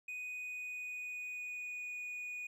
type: tone with pitch glide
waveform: triangle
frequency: 2489 to 2465 Hz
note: D#7 to D#7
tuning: 0 to -17 cents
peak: -39 dBFS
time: 0.08-2.47 s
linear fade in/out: 5 ms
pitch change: -17 cents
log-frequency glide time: 0.31-2 s
effects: none